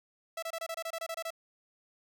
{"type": "tone bursts", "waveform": "sawtooth", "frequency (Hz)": 659.3, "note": "E5", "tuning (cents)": 0, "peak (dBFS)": -31, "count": 12, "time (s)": [0.37, 1.305], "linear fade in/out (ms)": 5, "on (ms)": 55, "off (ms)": 25, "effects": []}